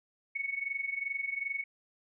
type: tone with amplitude modulation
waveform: sine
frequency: 2217 Hz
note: C#7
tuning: in tune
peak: -29 dBFS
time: 0.35-1.64 s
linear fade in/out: 10 ms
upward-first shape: sine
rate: 22.6 Hz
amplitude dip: 80%
effects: none

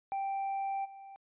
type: tone with level steps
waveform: triangle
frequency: 784 Hz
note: G5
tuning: in tune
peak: -30 / -45 dBFS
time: 0.12-1.16 s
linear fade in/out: 0 ms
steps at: 0.84 s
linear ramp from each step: 20 ms
effects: resampled to 8000 Hz

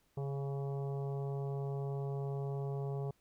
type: harmonic tone with a mistuned harmonic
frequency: 138.59 Hz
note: C#3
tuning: in tune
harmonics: 1 / 3 / 4 / 5 / 6 / 7 / 8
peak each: -36 / -42 / -52 / -50 / -54 / -59 / -59 dBFS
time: 0.17-3.11 s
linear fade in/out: 5 ms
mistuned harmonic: 8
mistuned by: +29 cents
effects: pink hiss -74 dBFS RMS until 3.2 s

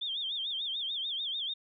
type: tone with vibrato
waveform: sine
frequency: 3400 Hz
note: G#7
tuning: 40 cents sharp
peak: -32 dBFS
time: 0.01-1.54 s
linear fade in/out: 10 ms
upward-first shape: sine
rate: 6.8 Hz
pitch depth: 150 cents each way
effects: none

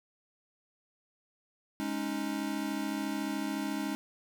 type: chord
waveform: square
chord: Ab suspended fourth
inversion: none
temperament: equal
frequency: 207.7 / 277.2 / 311.1 Hz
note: Ab3 / Db4 / Eb4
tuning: 0 / 0 / 0 cents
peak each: -38 / -37 / -37 dBFS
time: 1.8-3.95 s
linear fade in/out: 0 ms
effects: none

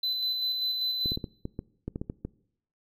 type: tone with tremolo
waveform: triangle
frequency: 4021 Hz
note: B7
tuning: 30 cents sharp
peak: -25 dBFS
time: 0.03-1.16 s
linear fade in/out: 5 ms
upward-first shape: square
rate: 5.1 Hz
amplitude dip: 30%
type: clicks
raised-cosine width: 3 ms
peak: -20 dBFS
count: 11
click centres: 1.059 / 1.119 / 1.174 / 1.242 / 1.454 / 1.591 / 1.88 / 1.959 / 2.015 / 2.099 / 2.25 s
effects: noise-tail reverb RT60 0.7 s tail -22 dB re dry

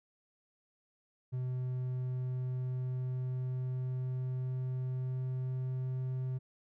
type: tone with pitch glide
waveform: triangle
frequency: 127 to 129.15 Hz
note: B2 to C3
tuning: +49 to -22 cents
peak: -31 dBFS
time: 1.32-6.39 s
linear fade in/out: 20 ms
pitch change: +29 cents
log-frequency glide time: 1.76-6.03 s
effects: none

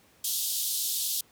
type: band-pass noise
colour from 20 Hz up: white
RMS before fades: -30 dBFS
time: 0.24-1.21 s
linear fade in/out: 5 ms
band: 3200 to 16000 Hz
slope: 48 dB/octave
effects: pink hiss -61 dBFS RMS until 1.31 s + high-pass 80 Hz 12 dB/octave

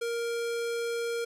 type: tone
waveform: square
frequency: 467.6 Hz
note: A#4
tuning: 5 cents sharp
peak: -30 dBFS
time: 0.01-1.25 s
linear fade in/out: 10 ms
effects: low-pass 12000 Hz 12 dB/octave + 11-bit

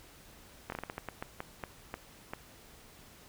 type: slowing click train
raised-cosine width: 0.5 ms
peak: -22 dBFS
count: 13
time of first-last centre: 0.7-2.335 s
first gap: 22 ms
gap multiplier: 1.3
effects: pink hiss -56 dBFS RMS until 3.28 s

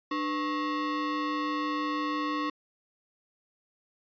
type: ring-modulated tone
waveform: square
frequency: 398 Hz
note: G4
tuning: 26 cents sharp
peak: -26 dBFS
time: 0.11-2.5 s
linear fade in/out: 5 ms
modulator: 697 Hz
effects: resampled to 11025 Hz

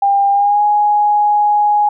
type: tone with pitch glide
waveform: sine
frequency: 799 to 832 Hz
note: G5 to G#5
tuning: +33 to +3 cents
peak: -9 dBFS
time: 0.02-1.89 s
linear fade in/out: 5 ms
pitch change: +70 cents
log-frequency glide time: 0.31-0.63 s
effects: none

